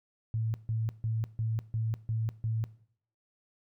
sine tone bursts, 111.6 Hz, A2, 25 cents sharp, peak -28 dBFS, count 7, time 0.34-2.64 s, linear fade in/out 0 ms, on 200 ms, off 150 ms, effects noise-tail reverb RT60 0.6 s tail -18 dB re dry

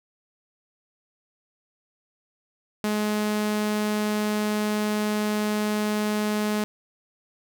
sawtooth tone, 211.1 Hz, G#3, 29 cents sharp, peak -19 dBFS, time 2.84-6.64 s, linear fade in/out 0 ms, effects none

